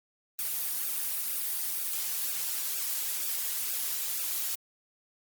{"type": "noise with flanger", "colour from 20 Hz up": "blue", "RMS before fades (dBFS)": -32, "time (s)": [0.39, 4.55], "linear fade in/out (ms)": 0, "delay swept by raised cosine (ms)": [0.96, 5.16], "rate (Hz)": 2.1, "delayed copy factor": -1, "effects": ["Opus 32 kbps"]}